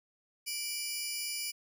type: tone cluster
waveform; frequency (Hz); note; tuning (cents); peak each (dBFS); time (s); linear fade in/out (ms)
15% pulse; 2348 / 2934 / 5140; D7 / F#7 / E8; -1 / -15 / -45; -31 / -37 / -33; 0.46-1.52; 20
effects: none